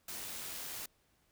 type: noise with amplitude modulation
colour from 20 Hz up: white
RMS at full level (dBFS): -42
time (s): 0.08-0.86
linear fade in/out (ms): 5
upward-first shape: sine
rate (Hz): 89.5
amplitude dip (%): 25
effects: pink hiss -73 dBFS RMS until 1.31 s